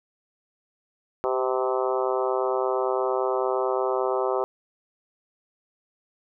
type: harmonic tone with a mistuned harmonic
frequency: 128.8 Hz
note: C3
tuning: 27 cents flat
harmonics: 3 / 4 / 5 / 6 / 7 / 8 / 9 / 10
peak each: -26 / -28 / -30 / -32 / -33 / -34 / -35 / -36 dBFS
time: 1.24-4.44 s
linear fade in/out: 0 ms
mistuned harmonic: 3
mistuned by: +16 cents
effects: none